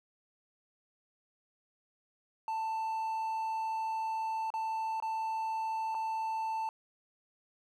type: tone with dropouts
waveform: triangle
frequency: 887 Hz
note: A5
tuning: 14 cents sharp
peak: -30 dBFS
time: 2.48-6.69 s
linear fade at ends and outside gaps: 1 ms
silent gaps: 4.503-4.539 / 5.001-5.024 / 5.945-5.949 s
effects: none